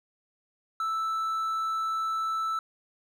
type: tone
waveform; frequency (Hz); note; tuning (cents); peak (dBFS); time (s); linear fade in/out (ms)
triangle; 1318.5; E6; 0; -25; 0.8-2.59; 2
effects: none